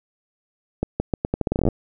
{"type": "accelerating click train", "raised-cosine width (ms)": 2, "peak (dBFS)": -7, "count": 16, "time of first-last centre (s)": [0.83, 1.687], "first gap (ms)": 170, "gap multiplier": 0.81, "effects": []}